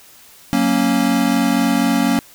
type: chord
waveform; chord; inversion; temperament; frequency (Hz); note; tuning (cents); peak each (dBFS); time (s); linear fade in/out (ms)
square; F# major; none; equal; 185 / 233.1 / 277.2; F#3 / A#3 / C#4; 0 / 0 / 0; -22 / -18 / -18; 0.53-2.19; 0
effects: white hiss -45 dBFS RMS until 2.34 s